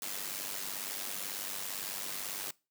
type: noise with amplitude modulation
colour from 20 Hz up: white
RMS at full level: -36 dBFS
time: 0.02-2.51 s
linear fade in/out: 2 ms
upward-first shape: sine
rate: 98 Hz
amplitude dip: 65%
effects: noise-tail reverb RT60 0.3 s tail -23 dB re dry + high-pass 150 Hz 12 dB/octave